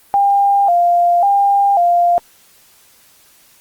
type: tone with vibrato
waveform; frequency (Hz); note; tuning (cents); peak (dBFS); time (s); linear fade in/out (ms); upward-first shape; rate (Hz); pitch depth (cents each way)
sine; 747; F#5; +16; -9; 0.14-2.18; 0; square; 0.92; 120
effects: white hiss -49 dBFS RMS until 3.6 s + Opus 32 kbps